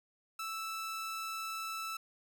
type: tone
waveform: sawtooth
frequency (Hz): 1318.5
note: E6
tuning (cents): 0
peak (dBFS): -34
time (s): 0.39-1.97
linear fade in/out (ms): 5
effects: none